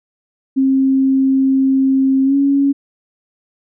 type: tone with pitch glide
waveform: sine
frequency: 267.2 to 278.5 Hz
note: C4 to C#4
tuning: +36 to +8 cents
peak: -10 dBFS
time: 0.56-2.73 s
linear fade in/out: 20 ms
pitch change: +72 cents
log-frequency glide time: 2.25-2.35 s
effects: none